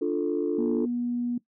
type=chord; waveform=sine; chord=D minor; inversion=none; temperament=equal; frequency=293.7 / 349.2 / 440 Hz; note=D4 / F4 / A4; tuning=0 / 0 / 0 cents; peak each=-27 dBFS; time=0.01-0.86 s; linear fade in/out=10 ms
type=tone with pitch glide; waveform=sine; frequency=237.9 to 241.8 Hz; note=A#3 to B3; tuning=+35 to -36 cents; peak=-25 dBFS; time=0.58-1.38 s; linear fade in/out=5 ms; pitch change=+29 cents; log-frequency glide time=0.78-0.84 s
effects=noise-tail reverb RT60 0.1 s tail -18 dB re dry + tanh soft clip ceiling -16 dBFS